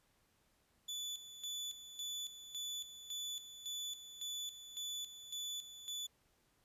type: tone with tremolo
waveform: 30% pulse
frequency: 3471 Hz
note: A7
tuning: 24 cents flat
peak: -38 dBFS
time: 0.88-6.07 s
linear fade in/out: 10 ms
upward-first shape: square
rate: 1.8 Hz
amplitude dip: 70%
effects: pink hiss -75 dBFS RMS until 6.64 s + resampled to 32000 Hz